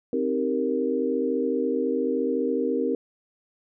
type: chord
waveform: sine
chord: C minor seventh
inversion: none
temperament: equal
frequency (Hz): 261.6 / 311.1 / 392 / 466.2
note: C4 / Eb4 / G4 / Bb4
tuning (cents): 0 / 0 / 0 / 0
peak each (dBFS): -27 / -30 / -29 / -26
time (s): 0.13-2.95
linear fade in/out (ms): 2
effects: none